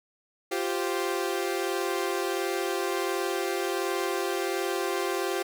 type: chord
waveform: sawtooth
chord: F suspended second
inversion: none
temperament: equal with one note detuned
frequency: 349.2 / 390.6 / 523.3 Hz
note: F4 / G4 / C5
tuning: 0 / -6 / 0 cents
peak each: -27 / -26 / -31 dBFS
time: 0.51-5.43 s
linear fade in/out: 10 ms
effects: none